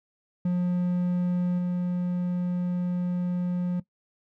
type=tone with level steps; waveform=triangle; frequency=178.2 Hz; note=F3; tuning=35 cents sharp; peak=-20 / -22 dBFS; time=0.45-3.8 s; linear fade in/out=5 ms; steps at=1.58 s; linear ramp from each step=10 ms; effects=noise-tail reverb RT60 0.1 s tail -18 dB re dry